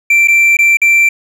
triangle tone with dropouts, 2349 Hz, D7, in tune, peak -4 dBFS, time 0.1-1.09 s, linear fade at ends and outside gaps 5 ms, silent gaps 0.275-0.282 / 0.57-0.588 / 0.771-0.816 s, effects none

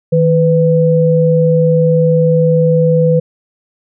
sine tone pair together, 158.96 / 499.3 Hz, D#3 / B4, +37 / +19 cents, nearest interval octave + minor sixth, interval 1982 cents, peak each -10 dBFS, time 0.12-3.2 s, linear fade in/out 10 ms, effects none

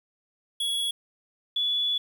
square / sine tone pair in turn, 3357 / 3426 Hz, G#7 / A7, +18 / -47 cents, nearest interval unison, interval 35 cents, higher second, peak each -26 / -23 dBFS, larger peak second, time 0.6-0.91 / 1.56-1.98 s, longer second, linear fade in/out 5 ms, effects 9-bit

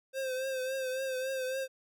square tone with vibrato, 523.3 Hz, C5, in tune, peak -33 dBFS, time 0.13-1.68 s, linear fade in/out 50 ms, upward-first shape triangle, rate 3.6 Hz, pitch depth 52 cents each way, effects none

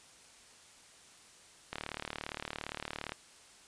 click train, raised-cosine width 0.3 ms, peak -21 dBFS, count 53, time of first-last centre 1.73-3.12 s, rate 37.4 Hz, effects white hiss -58 dBFS RMS until 3.67 s + resampled to 22050 Hz

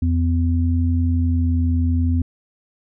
sine tone pair together, 84.38 / 252.5 Hz, E2 / B3, +41 / +39 cents, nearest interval octave + perfect fifth, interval 1898 cents, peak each -16 / -22 dBFS, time 0.02-2.22 s, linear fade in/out 5 ms, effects none

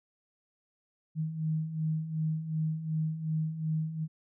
sine beating tone pair, 155.56 / 158.26 Hz, D#3 / D#3, 0 / +30 cents, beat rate 2.7 Hz, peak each -36 / -30 dBFS, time 1.15-4.08 s, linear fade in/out 50 ms, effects none

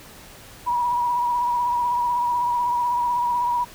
sine tone with vibrato, 967 Hz, B5, 37 cents flat, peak -19 dBFS, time 0.66-3.65 s, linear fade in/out 20 ms, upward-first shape triangle, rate 16 Hz, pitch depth 44 cents each way, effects pink hiss -44 dBFS RMS until 3.74 s

